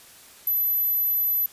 sine tone, 12010 Hz, F#9, 25 cents sharp, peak -20 dBFS, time 0.47-1.46 s, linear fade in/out 2 ms, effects white hiss -49 dBFS RMS until 1.52 s + resampled to 32000 Hz

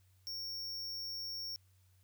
square tone, 5500 Hz, F8, 27 cents flat, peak -40 dBFS, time 0.27-1.56 s, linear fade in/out 0 ms, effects added 93 Hz sine -65 dBFS peak until 2.03 s + white hiss -75 dBFS RMS until 2.03 s

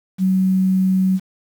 sine tone with quantisation, 188.2 Hz, F#3, 30 cents sharp, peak -13 dBFS, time 0.18-1.2 s, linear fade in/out 50 ms, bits 7, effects none

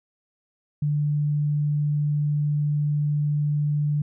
sine tone, 147.7 Hz, D3, 10 cents sharp, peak -20 dBFS, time 0.82-4.02 s, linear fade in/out 5 ms, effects none

